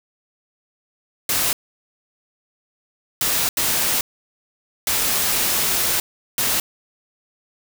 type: noise bursts at uneven times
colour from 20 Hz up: white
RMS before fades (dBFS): -20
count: 5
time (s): 1.29-1.53 / 3.21-3.49 / 3.57-4.01 / 4.87-6 / 6.38-6.6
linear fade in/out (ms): 2
effects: none